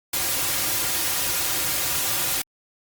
white noise with comb filter, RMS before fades -24 dBFS, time 0.13-2.42 s, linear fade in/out 5 ms, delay 4.6 ms, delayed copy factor -0.65, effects Opus 48 kbps

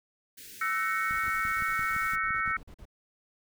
white band-stop noise, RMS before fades -47 dBFS, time 0.37-2.16 s, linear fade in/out 10 ms, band 500 to 1500 Hz, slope 96 dB/octave
sine chord, F# dominant seventh, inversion third, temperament equal with one note detuned, 1318.5 / 1516.3 / 1864.7 / 2217 Hz, E6 / F#6 / A#6 / C#7, 0 / +42 / 0 / 0 cents, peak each -30 / -34 / -34 / -33 dBFS, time 0.61-2.57 s, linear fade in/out 5 ms
click train, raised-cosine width 5 ms, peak -31 dBFS, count 9, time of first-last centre 1.11-2.478 s, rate 5.85 Hz
brown noise bursts, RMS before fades -47 dBFS, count 16, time 1.12-2.854 s, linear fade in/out 5 ms, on 69 ms, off 42 ms
effects none

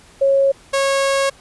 sine / sawtooth tone pair in turn, 548 / 548 Hz, C#5 / C#5, -20 / -20 cents, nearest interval unison, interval 0 cents, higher neither, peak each -11 dBFS, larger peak neither, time 0.21-0.52 / 0.73-1.3 s, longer second, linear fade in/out 10 ms, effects pink hiss -47 dBFS RMS until 1.4 s + resampled to 24000 Hz

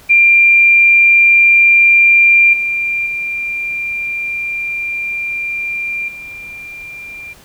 sine tone with level steps, 2382 Hz, D7, 24 cents sharp, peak -5 / -14 / -17 / -27 dBFS, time 0.09-7.34 s, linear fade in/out 20 ms, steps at 2.53 / 3.06 / 6.08 s, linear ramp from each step 5 ms, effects pink hiss -43 dBFS RMS until 7.44 s

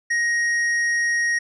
sine tone with hard clipping, 1878 Hz, A#6, 12 cents sharp, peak -20 dBFS, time 0.1-1.39 s, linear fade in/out 10 ms, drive 7 dB, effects resampled to 24000 Hz

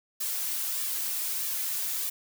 blue noise with flanger, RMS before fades -31 dBFS, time 0.2-2.1 s, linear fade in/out 10 ms, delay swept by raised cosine 1.7 to 3.4 ms, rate 1.6 Hz, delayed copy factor +0.55, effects none

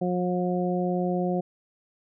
harmonic tone, 179.6 Hz, F3, 49 cents sharp, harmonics 1 / 2 / 3 / 4, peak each -26 / -29 / -31 / -32 dBFS, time 0.01-1.41 s, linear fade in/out 10 ms, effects none

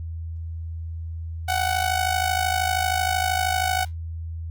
sawtooth tone with amplitude modulation, 745 Hz, F#5, 12 cents sharp, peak -14 dBFS, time 1.48-3.85 s, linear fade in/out 10 ms, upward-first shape sine, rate 52.9 Hz, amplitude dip 75%, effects added 82 Hz sine -29 dBFS peak until 4.5 s + Opus 48 kbps

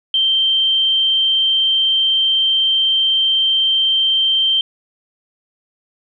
sine tone, 3136 Hz, G7, in tune, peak -12 dBFS, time 0.14-4.61 s, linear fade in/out 2 ms, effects none

